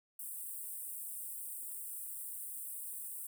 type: high-pass noise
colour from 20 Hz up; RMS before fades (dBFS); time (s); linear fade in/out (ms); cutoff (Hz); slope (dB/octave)
pink; -44; 0.19-3.27; 5; 8200; 96
effects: none